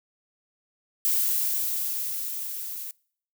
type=noise with level ramp; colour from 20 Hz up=violet; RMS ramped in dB=-23 to -36 dBFS; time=1.05-2.91 s; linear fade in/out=0 ms; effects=noise-tail reverb RT60 0.6 s tail -26 dB re dry